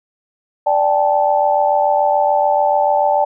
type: chord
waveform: sine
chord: D suspended fourth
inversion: none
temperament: equal with one note detuned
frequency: 587.3 / 784 / 870.9 Hz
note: D5 / G5 / A5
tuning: 0 / 0 / -18 cents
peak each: -16 dBFS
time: 0.66-3.25 s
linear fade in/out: 10 ms
effects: none